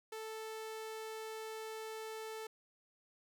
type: tone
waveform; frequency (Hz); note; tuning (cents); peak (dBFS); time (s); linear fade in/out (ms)
sawtooth; 440; A4; 0; -39; 0.12-2.47; 5
effects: none